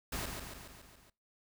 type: noise with echo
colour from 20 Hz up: pink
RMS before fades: -38 dBFS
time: 0.12-0.26 s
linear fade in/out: 5 ms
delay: 140 ms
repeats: 6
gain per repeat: -4 dB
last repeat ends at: 1.1 s
effects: noise-tail reverb RT60 0.3 s tail -23 dB re dry